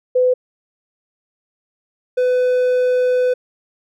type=tone pair in turn; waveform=sine / triangle; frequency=504 / 501.5 Hz; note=B4 / B4; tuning=+35 / +26 cents; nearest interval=unison; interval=9 cents; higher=first; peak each=-11 dBFS; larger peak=neither; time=0.15-0.34 / 2.17-3.34 s; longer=second; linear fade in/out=10 ms; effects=none

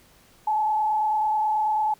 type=tone with frequency modulation; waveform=sine; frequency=858 Hz; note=A5; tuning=44 cents flat; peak=-20 dBFS; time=0.47-1.94 s; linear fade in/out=5 ms; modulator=29.2 Hz; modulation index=0.63; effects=pink hiss -56 dBFS RMS until 1.99 s

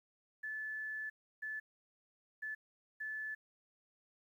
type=tone bursts at uneven times; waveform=sine; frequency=1736 Hz; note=A6; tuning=24 cents flat; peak=-39 dBFS; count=4; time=0.43-1.1 / 1.42-1.6 / 2.42-2.55 / 3-3.35 s; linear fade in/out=10 ms; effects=12-bit

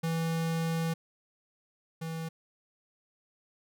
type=tone pair in turn; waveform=square; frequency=164.2 / 162.78 Hz; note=E3 / E3; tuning=-6 / -21 cents; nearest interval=unison; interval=15 cents; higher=first; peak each=-29 / -35 dBFS; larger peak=first; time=0.03-0.94 / 2.01-2.29 s; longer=first; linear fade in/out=10 ms; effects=none

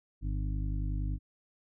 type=harmonic tone; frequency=50.7 Hz; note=G#1; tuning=41 cents flat; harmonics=1 / 2 / 3 / 5 / 6; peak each=-31 / -37 / -41 / -45 / -47 dBFS; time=0.21-1.19 s; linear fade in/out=50 ms; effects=none

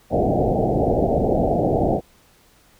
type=low-pass noise; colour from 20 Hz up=white; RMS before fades=-19 dBFS; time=0.1-2.01 s; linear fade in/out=50 ms; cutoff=770 Hz; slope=96 dB/octave; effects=pink hiss -55 dBFS RMS until 2.79 s

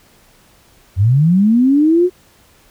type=linear sweep; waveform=sine; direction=up; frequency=87.31 to 370 Hz; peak=-8 dBFS; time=0.96-2.1 s; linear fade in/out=50 ms; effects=pink hiss -50 dBFS RMS until 2.7 s

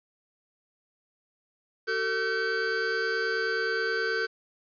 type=tone cluster; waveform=square; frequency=381.3 / 450.7 / 1534 Hz; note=G4 / A4 / G6; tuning=-48 / +42 / -38 cents; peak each=-36 / -31 / -29 dBFS; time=1.87-4.27 s; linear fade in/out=20 ms; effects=resampled to 11025 Hz + 9-bit

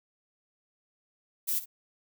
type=noise with echo; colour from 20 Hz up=violet; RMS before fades=-29 dBFS; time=1.47-1.6 s; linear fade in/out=20 ms; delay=59 ms; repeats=1; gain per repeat=-14 dB; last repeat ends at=1.659 s; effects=none

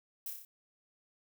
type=noise with echo; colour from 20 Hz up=violet; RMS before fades=-40 dBFS; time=0.26-0.3 s; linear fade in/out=2 ms; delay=30 ms; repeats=5; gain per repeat=-3 dB; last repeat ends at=0.45 s; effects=none

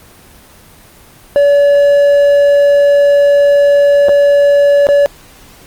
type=tone with dropouts; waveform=triangle; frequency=571 Hz; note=D5; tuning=49 cents flat; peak=-3 dBFS; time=1.36-5.06 s; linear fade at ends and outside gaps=0 ms; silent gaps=4.085-4.092 / 4.869-4.888 s; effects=pink hiss -40 dBFS RMS until 5.66 s + Opus 24 kbps

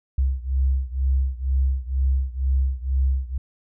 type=beating tone pair; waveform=sine; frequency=65.41 / 67.51 Hz; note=C2 / C#2; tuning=0 / -45 cents; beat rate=2.1 Hz; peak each=-21 / -23 dBFS; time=0.18-3.38 s; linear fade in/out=5 ms; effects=none

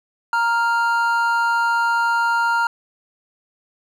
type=tone pair together; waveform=triangle; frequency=932.3 / 1397.9 Hz; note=A#5 / F6; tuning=0 / +1 cents; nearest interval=perfect fifth; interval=701 cents; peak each=-17 dBFS; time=0.33-2.67 s; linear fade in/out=2 ms; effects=none

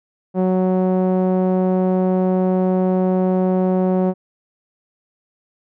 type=tone with low-pass filter; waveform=sawtooth; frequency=185.3 Hz; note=F#3; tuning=3 cents sharp; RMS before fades=-17 dBFS; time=0.34-4.14 s; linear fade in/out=50 ms; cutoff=630 Hz; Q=1.4; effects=none

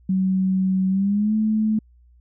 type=tone with pitch glide; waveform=sine; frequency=188.6 to 216.6 Hz; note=F#3 to A3; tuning=+33 to -27 cents; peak=-17 dBFS; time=0.09-1.79 s; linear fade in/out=5 ms; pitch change=+240 cents; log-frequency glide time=0.89-1.34 s; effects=added 60 Hz sine -50 dBFS peak until 2.2 s

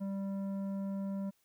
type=tone with tanh clipping; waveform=sine; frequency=196 Hz; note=G3; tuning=in tune; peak=-36 dBFS; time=0-1.31 s; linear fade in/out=20 ms; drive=10 dB; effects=white hiss -74 dBFS RMS until 1.44 s

